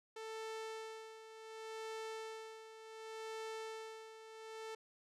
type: tone with tremolo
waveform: sawtooth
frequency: 442.6 Hz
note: A4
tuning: 10 cents sharp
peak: -39 dBFS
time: 0.16-4.75 s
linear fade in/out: 5 ms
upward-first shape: sine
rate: 0.68 Hz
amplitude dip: 70%
effects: low-pass 8000 Hz 12 dB/octave